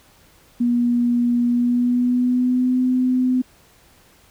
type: tone with pitch glide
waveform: sine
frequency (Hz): 240.6 to 253.9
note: B3 to B3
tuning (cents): -45 to +48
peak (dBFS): -15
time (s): 0.6-3.42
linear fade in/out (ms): 10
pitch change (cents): +93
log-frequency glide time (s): 1.46-2.8
effects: pink hiss -53 dBFS RMS until 4.3 s